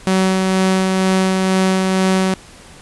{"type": "tone with tremolo", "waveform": "sawtooth", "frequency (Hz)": 188.6, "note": "F#3", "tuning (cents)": 33, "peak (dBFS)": -8, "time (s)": [0.07, 2.34], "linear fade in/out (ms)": 0, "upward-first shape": "sine", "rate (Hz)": 2.1, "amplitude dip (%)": 25, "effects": ["pink hiss -41 dBFS RMS until 2.81 s", "resampled to 24000 Hz"]}